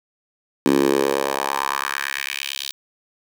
10% pulse tone with high-pass filter sweep, 68.9 Hz, C#2, 10 cents flat, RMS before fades -22 dBFS, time 0.66-2.72 s, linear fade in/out 0 ms, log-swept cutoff 270 to 3900 Hz, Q 2.5, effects none

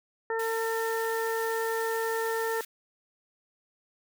harmonic tone, 451.5 Hz, A4, 45 cents sharp, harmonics 1 / 2 / 3 / 4, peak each -29 / -34 / -39 / -35 dBFS, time 0.3-2.61 s, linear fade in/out 2 ms
white high-pass noise, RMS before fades -42 dBFS, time 0.39-2.65 s, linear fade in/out 5 ms, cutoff 1200 Hz, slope 48 dB/octave
effects none

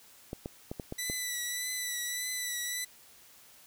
clicks, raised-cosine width 2 ms, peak -23 dBFS, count 6, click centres 0.331 / 0.459 / 0.715 / 0.798 / 0.924 / 1.099 s
10% pulse tone with vibrato, 1975.5 Hz, B6, in tune, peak -24 dBFS, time 0.98-2.85 s, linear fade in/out 10 ms, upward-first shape triangle, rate 1.7 Hz, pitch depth 37 cents each way
effects white hiss -57 dBFS RMS until 3.66 s

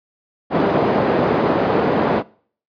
white band-pass noise, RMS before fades -17 dBFS, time 0.5-2.23 s, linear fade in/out 50 ms, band 180 to 580 Hz, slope 12 dB/octave, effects noise-tail reverb RT60 0.5 s tail -23 dB re dry + resampled to 11025 Hz

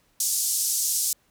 pink band-pass noise, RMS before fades -25 dBFS, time 0.2-1.13 s, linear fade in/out 2 ms, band 5700 to 13000 Hz, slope 24 dB/octave, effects pink hiss -65 dBFS RMS until 1.3 s

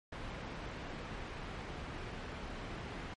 pink low-pass noise, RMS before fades -44 dBFS, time 0.12-3.14 s, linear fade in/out 5 ms, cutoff 2700 Hz, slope 12 dB/octave, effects MP3 48 kbps

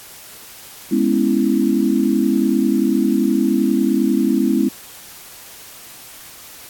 sine chord, C# minor seventh, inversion second, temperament equal, 207.7 / 246.9 / 277.2 / 329.6 Hz, G#3 / B3 / C#4 / E4, 0 / 0 / 0 / 0 cents, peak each -19 dBFS, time 0.91-4.69 s, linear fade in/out 10 ms, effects white hiss -39 dBFS RMS until 6.69 s + AAC 64 kbps

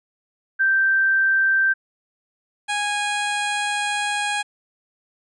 sine / 15% pulse tone pair in turn, 1565 / 825.2 Hz, G6 / G#5, -3 / -11 cents, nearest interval major seventh, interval 1108 cents, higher first, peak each -15 dBFS, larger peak neither, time 0.59-1.74 / 2.68-4.43 s, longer second, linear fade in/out 20 ms, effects resampled to 24000 Hz

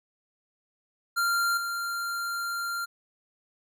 square tone with level steps, 1388 Hz, F6, 11 cents flat, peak -24 / -30 dBFS, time 1.16-2.86 s, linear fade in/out 20 ms, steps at 1.57 s, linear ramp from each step 5 ms, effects none

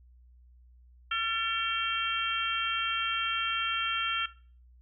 harmonic tone with a mistuned harmonic, 454.2 Hz, A#4, 45 cents flat, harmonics 3 / 4 / 5 / 6 / 7, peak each -30 / -38 / -39 / -35 / -33 dBFS, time 1.11-4.26 s, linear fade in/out 5 ms, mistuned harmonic 4, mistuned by -55 cents, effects noise-tail reverb RT60 0.4 s tail -17 dB re dry + added 61 Hz sine -54 dBFS peak until 4.81 s

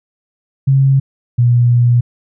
sine tone pair in turn, 135.6 / 120.81 Hz, C#3 / B2, -38 / -38 cents, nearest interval major second, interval 200 cents, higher first, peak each -7 dBFS, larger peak neither, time 0.67-1 / 1.38-2.01 s, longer second, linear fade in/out 10 ms, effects none

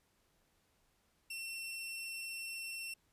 sawtooth tone, 2706 Hz, E7, 45 cents sharp, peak -38 dBFS, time 1.3-2.94 s, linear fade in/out 5 ms, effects pink hiss -75 dBFS RMS until 3.12 s + resampled to 32000 Hz

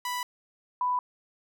sawtooth / sine tone pair in turn, 987.8 / 992.8 Hz, B5 / B5, 0 / +9 cents, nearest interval unison, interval 9 cents, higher second, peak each -26 / -24 dBFS, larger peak second, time 0.05-0.23 / 0.81-0.99 s, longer neither, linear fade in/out 2 ms, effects none

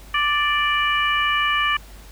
harmonic tone, 587.3 Hz, D5, in tune, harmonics 2 / 3 / 4 / 5, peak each -21 / -23 / -24 / -25 dBFS, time 0.14-1.77 s, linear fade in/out 5 ms, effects added 50 Hz sine -40 dBFS peak until 2.11 s + pink hiss -47 dBFS RMS until 2.11 s

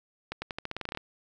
accelerating click train, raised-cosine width 0.3 ms, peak -18 dBFS, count 13, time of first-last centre 0.32-0.974 s, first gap 100 ms, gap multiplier 0.88, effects none

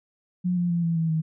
sine tone with pitch steps, 179.6 / 175.3 / 171.09 / 166.99 / 162.99 / 159.08 Hz, F3 / F3 / F3 / E3 / E3 / D#3, +49 / +7 / -35 / +23 / -19 / +39 cents, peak -21 dBFS, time 0.44-1.22 s, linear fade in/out 20 ms, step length 130 ms, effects none

